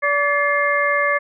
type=harmonic tone with a mistuned harmonic; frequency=576 Hz; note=D5; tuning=34 cents flat; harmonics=1 / 2 / 3 / 4; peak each=-21 / -21 / -21 / -21 dBFS; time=0.02-1.19 s; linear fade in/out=20 ms; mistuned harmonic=4; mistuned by=-150 cents; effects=none

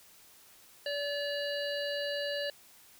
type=harmonic tone; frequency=575 Hz; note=D5; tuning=37 cents flat; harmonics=1 / 3 / 5 / 7 / 8; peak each=-34 / -39 / -41 / -42 / -43 dBFS; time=0.86-2.5 s; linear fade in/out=2 ms; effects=white hiss -58 dBFS RMS until 2.99 s

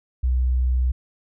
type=tone; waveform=sine; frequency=62.9 Hz; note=B1; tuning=32 cents sharp; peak=-17 dBFS; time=0.23-0.92 s; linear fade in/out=10 ms; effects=none

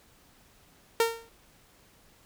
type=tone with exponential decay; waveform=sawtooth; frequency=458.5 Hz; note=A#4; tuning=29 cents flat; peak=-15 dBFS; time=1-1.29 s; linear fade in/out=2 ms; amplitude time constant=63 ms; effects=pink hiss -60 dBFS RMS until 2.25 s

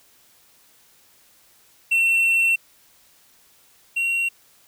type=tone pair in turn; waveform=triangle; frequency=2706 / 2741 Hz; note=E7 / F7; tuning=+45 / -33 cents; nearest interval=unison; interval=22 cents; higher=second; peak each=-14 / -18 dBFS; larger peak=first; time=1.91-2.56 / 3.96-4.29 s; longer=first; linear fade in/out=10 ms; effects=white hiss -56 dBFS RMS until 4.67 s

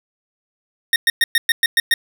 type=tone bursts; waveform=25% pulse; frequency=1845 Hz; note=A#6; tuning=18 cents flat; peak=-8 dBFS; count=8; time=0.93-1.94 s; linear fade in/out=2 ms; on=30 ms; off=110 ms; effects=none

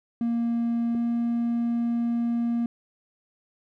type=tone pair in turn; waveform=triangle; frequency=233.8 / 235.1 Hz; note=A#3 / A#3; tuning=+5 / +15 cents; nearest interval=unison; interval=10 cents; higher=second; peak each=-20 dBFS; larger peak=neither; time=0.21-0.95 / 0.95-2.66 s; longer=second; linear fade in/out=2 ms; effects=tanh soft clip ceiling -16 dBFS

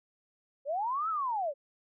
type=linear two-way sweep; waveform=sine; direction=up then down; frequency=530 to 1342 to 530 Hz; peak=-29 dBFS; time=0.65-1.54 s; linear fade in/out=50 ms; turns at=1.09 s; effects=none

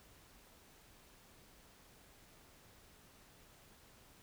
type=silence; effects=pink hiss -63 dBFS RMS until 4.22 s

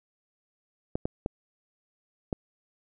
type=clicks; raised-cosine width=2 ms; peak=-15 dBFS; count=4; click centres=0.955 / 1.055 / 1.261 / 2.328 s; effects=none

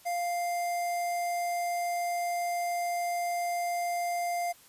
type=tone with notch filter; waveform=square; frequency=698.5 Hz; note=F5; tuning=in tune; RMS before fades=-31 dBFS; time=0.05-4.53 s; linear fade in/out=20 ms; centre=3400 Hz; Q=1.5; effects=white hiss -57 dBFS RMS until 4.68 s + resampled to 32000 Hz

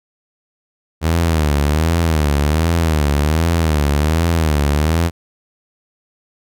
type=tone with vibrato; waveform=sawtooth; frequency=77.78 Hz; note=D#2; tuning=in tune; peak=-9 dBFS; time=1.01-5.11 s; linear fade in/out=50 ms; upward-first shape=sine; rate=1.3 Hz; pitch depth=140 cents each way; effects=none

